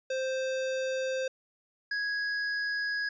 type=tone pair in turn; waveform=square; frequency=523.3 / 1661.4 Hz; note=C5 / G#6; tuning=0 / 0 cents; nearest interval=octave + minor sixth; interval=2000 cents; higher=second; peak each=-30 / -30 dBFS; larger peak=neither; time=0.1-1.28 / 1.91-3.09 s; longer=neither; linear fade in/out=5 ms; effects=resampled to 16000 Hz